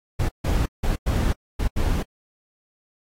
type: noise bursts at uneven times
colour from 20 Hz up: brown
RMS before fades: -21 dBFS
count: 6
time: 0.19-0.29 / 0.44-0.66 / 0.83-0.96 / 1.06-1.33 / 1.59-1.68 / 1.76-2.03 s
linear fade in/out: 10 ms
effects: AAC 48 kbps